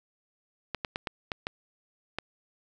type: clicks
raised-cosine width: 0.3 ms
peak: -15 dBFS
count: 7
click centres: 0.747 / 0.848 / 0.959 / 1.072 / 1.318 / 1.469 / 2.186 s
effects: none